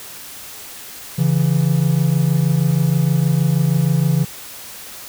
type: tone pair together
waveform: triangle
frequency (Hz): 139.34 / 165.7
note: C#3 / E3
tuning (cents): +9 / +9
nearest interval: minor third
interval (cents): 300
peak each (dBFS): -14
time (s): 1.18-4.25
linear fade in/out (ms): 10
effects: white hiss -35 dBFS RMS until 5.08 s